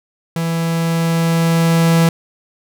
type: tone with level ramp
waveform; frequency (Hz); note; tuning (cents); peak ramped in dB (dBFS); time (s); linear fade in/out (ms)
45% pulse; 165.6; E3; +8; -17 to -9; 0.36-2.09; 2
effects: none